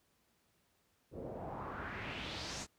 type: noise with low-pass filter sweep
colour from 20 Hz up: pink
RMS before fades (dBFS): -43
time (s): 1.11-2.67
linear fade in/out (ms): 50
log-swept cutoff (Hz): 400 to 7300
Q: 2.6
effects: pink hiss -75 dBFS RMS until 2.78 s + high-pass 60 Hz 12 dB/octave